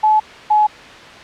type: tone pair in turn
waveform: sine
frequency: 860 / 847.7 Hz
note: A5 / G#5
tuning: -40 / +35 cents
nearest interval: unison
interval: 25 cents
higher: first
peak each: -9 dBFS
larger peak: neither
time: 0.03-0.2 / 0.5-0.67 s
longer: neither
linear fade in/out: 10 ms
effects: white hiss -36 dBFS RMS until 1.23 s + low-pass 3000 Hz 12 dB/octave